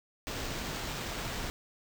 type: noise with sample-and-hold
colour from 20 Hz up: pink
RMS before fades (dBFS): -37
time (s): 0.27-1.5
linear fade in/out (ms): 0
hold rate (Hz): 11025
effects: none